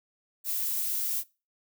violet noise, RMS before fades -30 dBFS, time 0.44-1.24 s, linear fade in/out 50 ms, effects noise-tail reverb RT60 0.3 s tail -22 dB re dry

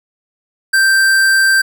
sine tone with hard clipping, 1568 Hz, G6, in tune, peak -10 dBFS, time 0.73-1.62 s, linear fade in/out 10 ms, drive 16 dB, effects none

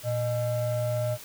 triangle ring-modulated tone, 364.7 Hz, F#4, 25 cents flat, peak -20 dBFS, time 0.03-1.18 s, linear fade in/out 50 ms, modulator 248 Hz, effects white hiss -45 dBFS RMS until 1.24 s

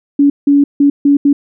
sine tone bursts at uneven times, 284.1 Hz, C#4, 43 cents sharp, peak -5 dBFS, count 5, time 0.19-0.3 / 0.47-0.64 / 0.8-0.9 / 1.05-1.17 / 1.25-1.33 s, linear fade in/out 5 ms, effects none

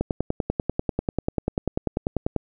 click train, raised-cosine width 2 ms, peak -9 dBFS, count 25, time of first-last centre 0.01-2.363 s, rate 10.2 Hz, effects none

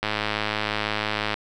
click train, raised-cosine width 0.3 ms, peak -8 dBFS, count 140, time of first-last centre 0.03-1.341 s, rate 106 Hz, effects none

